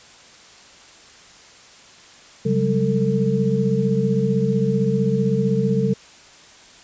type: tone cluster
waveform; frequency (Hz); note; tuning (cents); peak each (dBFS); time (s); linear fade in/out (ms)
sine; 135.4 / 186 / 201.6 / 447.7; C#3 / F#3 / G3 / A4; -40 / +9 / +49 / +30; -22; 2.45-5.94; 10
effects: white hiss -46 dBFS RMS until 6.83 s + resampled to 16000 Hz